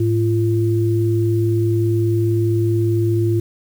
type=tone pair together; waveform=sine; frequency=108.07 / 343.1 Hz; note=A2 / F4; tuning=-31 / -31 cents; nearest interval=octave + minor sixth; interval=2000 cents; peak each=-16 / -18 dBFS; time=0-3.4 s; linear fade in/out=5 ms; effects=7-bit